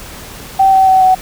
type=tone with pitch steps; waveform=sine; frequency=773 / 765 / 757.1 / 749.3 Hz; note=G5 / G5 / F#5 / F#5; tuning=-24 / -42 / +40 / +22 cents; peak=-5 dBFS; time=0.59-1.15 s; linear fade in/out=10 ms; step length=140 ms; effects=pink hiss -31 dBFS RMS until 1.21 s